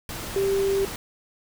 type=tone in noise; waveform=sine; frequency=392.2 Hz; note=G4; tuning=1 cent sharp; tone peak=-20 dBFS; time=0.36-0.85 s; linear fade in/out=2 ms; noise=pink; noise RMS=-34 dBFS; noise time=0.09-0.96 s; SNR=+11 dB; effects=none